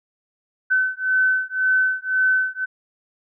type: beating tone pair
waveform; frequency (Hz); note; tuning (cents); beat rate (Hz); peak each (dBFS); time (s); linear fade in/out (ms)
sine; 1519 / 1520.9; F#6 / F#6; +45 / +47; 1.9; -20; 0.7-2.66; 20
effects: none